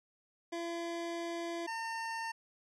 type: tone pair in turn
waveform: 25% pulse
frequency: 338.9 / 907.6 Hz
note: E4 / A#5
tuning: +48 / -47 cents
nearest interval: octave + perfect fourth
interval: 1705 cents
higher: second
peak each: -33 / -33 dBFS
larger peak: neither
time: 0.52-1.67 / 1.67-2.32 s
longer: first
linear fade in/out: 10 ms
effects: low-pass 7000 Hz 12 dB/octave